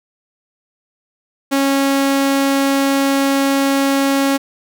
sawtooth tone, 274.9 Hz, C#4, 14 cents flat, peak -9 dBFS, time 1.51-4.38 s, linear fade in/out 20 ms, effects none

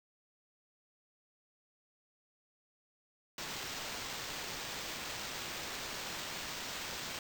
blue noise with sample-and-hold, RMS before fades -42 dBFS, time 3.38-7.19 s, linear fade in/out 2 ms, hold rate 11025 Hz, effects none

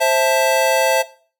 square chord, A minor, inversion first, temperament just, 528 / 660 / 880 Hz, C5 / E5 / A5, +16 / +2 / 0 cents, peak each -19 / -17 / -20 dBFS, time 0-1.03 s, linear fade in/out 20 ms, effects noise-tail reverb RT60 0.4 s tail -17 dB re dry

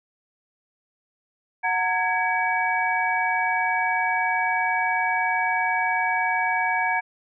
sine tone cluster, 737 / 914 / 1660 / 2275 Hz, F#5 / A#5 / G#6 / C#7, -7 / -34 / -1 / +44 cents, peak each -26 dBFS, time 1.63-7.01 s, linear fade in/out 20 ms, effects none

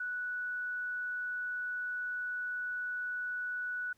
sine tone, 1477 Hz, F#6, 3 cents flat, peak -34 dBFS, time 0-3.93 s, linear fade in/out 5 ms, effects pink hiss -72 dBFS RMS until 3.97 s

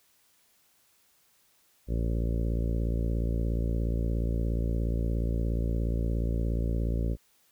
harmonic tone, 57 Hz, A#1, 38 cents flat, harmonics 1 / 2 / 3 / 4 / 5 / 6 / 7 / 8 / 9 / 10, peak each -27 / -33 / -37 / -39 / -41 / -43 / -44 / -45 / -46 / -47 dBFS, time 1.87-7.17 s, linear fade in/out 50 ms, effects white hiss -66 dBFS RMS until 7.51 s

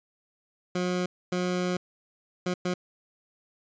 20% pulse tone bursts at uneven times, 180.2 Hz, F#3, 45 cents flat, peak -21 dBFS, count 4, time 0.75-1.06 / 1.32-1.77 / 2.46-2.54 / 2.65-2.74 s, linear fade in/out 5 ms, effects resampled to 16000 Hz

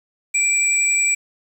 sine tone pair together, 2349 / 7831 Hz, D7 / B8, 0 / -16 cents, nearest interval octave + major sixth, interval 2084 cents, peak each -18 dBFS, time 0.34-1.15 s, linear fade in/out 10 ms, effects 7-bit

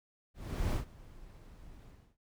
brown noise with ADSR envelope, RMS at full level -30 dBFS, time 0.34-2.17 s, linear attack 390 ms, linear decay 120 ms, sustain -23 dB, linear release 300 ms, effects noise-tail reverb RT60 0.2 s tail -23 dB re dry

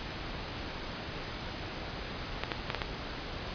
clicks, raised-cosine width 0.3 ms, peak -14 dBFS, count 5, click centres 2.436 / 2.518 / 2.702 / 2.747 / 2.818 s, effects pink hiss -39 dBFS RMS until 3.54 s + resampled to 11025 Hz

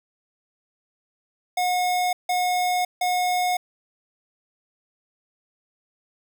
square tone bursts, 724 Hz, F#5, 38 cents flat, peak -21 dBFS, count 3, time 1.57-3.57 s, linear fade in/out 5 ms, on 560 ms, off 160 ms, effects none

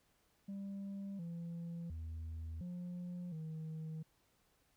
sine tone with pitch steps, 197.5 / 169.3 / 80.8 / 177.3 / 158.3 Hz, G3 / E3 / E2 / F3 / D#3, +13 / +46 / -34 / +26 / +30 cents, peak -39 dBFS, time 0.48-4.03 s, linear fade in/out 10 ms, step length 710 ms, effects tanh soft clip ceiling -41 dBFS + pink hiss -75 dBFS RMS until 4.76 s

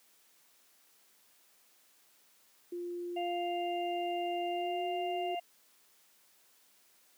sine tone with pitch glide, 350 to 362.6 Hz, F4 to F#4, +4 to -35 cents, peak -36 dBFS, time 2.72-5.35 s, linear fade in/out 5 ms, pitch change +61 cents, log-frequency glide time 4.48-4.83 s
harmonic tone, 698.5 Hz, F5, in tune, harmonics 1 / 3 / 4, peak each -34 / -51 / -44 dBFS, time 3.16-5.4 s, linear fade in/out 10 ms
effects white hiss -66 dBFS RMS until 7.17 s + high-pass 200 Hz 12 dB/octave

